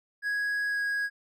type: tone with pitch glide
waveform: triangle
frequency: 1661.2 to 1650.7 Hz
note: G#6 to G#6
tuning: 0 to -11 cents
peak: -25 dBFS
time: 0.22-1.1 s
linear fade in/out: 50 ms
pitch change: -11 cents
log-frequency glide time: 0.69-0.78 s
effects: none